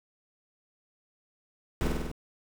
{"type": "noise with echo", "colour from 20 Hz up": "brown", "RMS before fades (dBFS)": -27, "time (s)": [1.81, 1.87], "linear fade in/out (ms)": 0, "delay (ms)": 49, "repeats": 5, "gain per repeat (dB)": -2, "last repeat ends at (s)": 2.115, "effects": []}